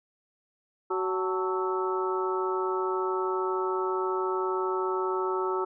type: harmonic tone with a mistuned harmonic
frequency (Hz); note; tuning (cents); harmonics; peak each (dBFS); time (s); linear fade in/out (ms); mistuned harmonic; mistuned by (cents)
187.1; F#3; +20; 2 / 3 / 4 / 5 / 6 / 7; -28 / -42 / -42 / -33 / -37 / -33; 0.9-5.65; 10; 5; -74
effects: none